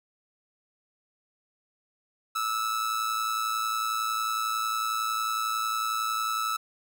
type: tone with amplitude modulation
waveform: 45% pulse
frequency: 1307 Hz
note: E6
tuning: 15 cents flat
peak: -24 dBFS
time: 2.35-6.57 s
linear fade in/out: 10 ms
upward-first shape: sine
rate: 111 Hz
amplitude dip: 55%
effects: none